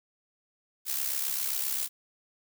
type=noise with amplitude modulation; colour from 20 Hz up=blue; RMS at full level=-28 dBFS; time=0.85-1.89 s; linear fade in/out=50 ms; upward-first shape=sine; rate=67.6 Hz; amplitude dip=65%; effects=none